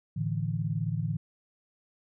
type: chord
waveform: sine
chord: A suspended fourth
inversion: none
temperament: equal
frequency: 110 / 146.83 / 164.81 Hz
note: A2 / D3 / E3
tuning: 0 / 0 / 0 cents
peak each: -32 dBFS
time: 0.16-1.17 s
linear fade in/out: 10 ms
effects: none